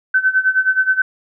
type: tone with tremolo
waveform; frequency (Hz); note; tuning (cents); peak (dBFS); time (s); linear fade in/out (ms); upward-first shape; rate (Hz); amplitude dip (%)
sine; 1526; G6; -47; -9; 0.14-1.02; 5; sine; 9.5; 85
effects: none